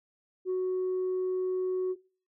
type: tone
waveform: sine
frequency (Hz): 370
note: F#4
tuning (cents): 0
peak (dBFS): -25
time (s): 0.45-1.96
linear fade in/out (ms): 50
effects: noise-tail reverb RT60 0.4 s tail -22 dB re dry + tanh soft clip ceiling -25 dBFS